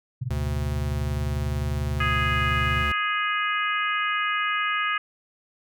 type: tone with tremolo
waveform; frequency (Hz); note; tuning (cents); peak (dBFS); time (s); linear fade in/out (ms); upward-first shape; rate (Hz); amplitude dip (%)
sine; 124.7; B2; +17; -23; 0.21-2.83; 10; sine; 20; 95
type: tone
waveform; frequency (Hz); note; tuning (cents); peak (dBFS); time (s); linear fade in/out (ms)
square; 73.42; D2; 0; -27; 0.3-2.92; 5
type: harmonic tone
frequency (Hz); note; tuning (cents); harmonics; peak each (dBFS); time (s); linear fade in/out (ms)
415.3; G#4; 0; 3 / 4 / 5 / 6 / 7; -26 / -28 / -30 / -32 / -33; 2-4.98; 5
effects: none